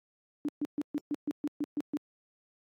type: tone bursts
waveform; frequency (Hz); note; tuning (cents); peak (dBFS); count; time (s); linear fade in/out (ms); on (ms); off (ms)
sine; 293.7; D4; 0; -28; 10; 0.45-1.97; 0; 35; 130
effects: high-pass 150 Hz 12 dB/octave + AAC 48 kbps